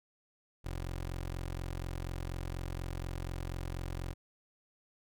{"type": "tone", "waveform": "20% pulse", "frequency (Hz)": 44.14, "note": "F1", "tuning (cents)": 19, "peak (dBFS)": -32, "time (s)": [0.64, 4.14], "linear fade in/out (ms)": 20, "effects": []}